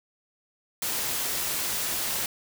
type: noise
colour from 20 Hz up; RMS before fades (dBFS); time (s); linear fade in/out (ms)
white; -29; 0.82-2.26; 2
effects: none